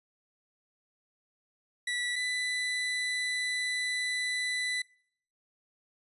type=tone pair in turn; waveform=30% pulse; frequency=1957 / 1991.2 Hz; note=B6 / B6; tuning=-16 / +14 cents; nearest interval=unison; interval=30 cents; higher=second; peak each=-27 dBFS; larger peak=neither; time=1.87-2.16 / 2.16-4.82 s; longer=second; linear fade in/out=5 ms; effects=noise-tail reverb RT60 0.6 s tail -24 dB re dry + resampled to 24000 Hz